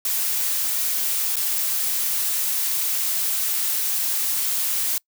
blue noise with dropouts, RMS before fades -23 dBFS, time 0.05-4.98 s, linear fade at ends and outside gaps 2 ms, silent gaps 1.358-1.366 s, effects noise-tail reverb RT60 0.1 s tail -25 dB re dry

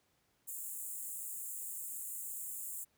pink high-pass noise, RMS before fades -43 dBFS, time 0.47-2.85 s, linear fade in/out 20 ms, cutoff 7100 Hz, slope 96 dB/octave, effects pink hiss -75 dBFS RMS until 2.97 s + high-pass 60 Hz 12 dB/octave

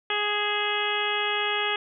harmonic tone with a mistuned harmonic, 415.3 Hz, G#4, in tune, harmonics 1 / 2 / 3 / 4 / 5 / 6 / 7 / 8, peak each -32 / -32 / -32 / -32 / -32 / -32 / -32 / -32 dBFS, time 0.1-1.76 s, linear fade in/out 2 ms, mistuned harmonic 6, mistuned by +44 cents, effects none

